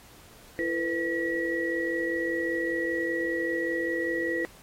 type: tone cluster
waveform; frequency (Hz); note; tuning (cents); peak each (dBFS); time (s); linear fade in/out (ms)
sine; 334.9 / 455.9 / 501 / 1925; E4 / A#4 / B4 / B6; +27 / -39 / +25 / -45; -30 / -38 / -32 / -30; 0.59-4.45; 0
effects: pink hiss -53 dBFS RMS until 4.62 s + AAC 48 kbps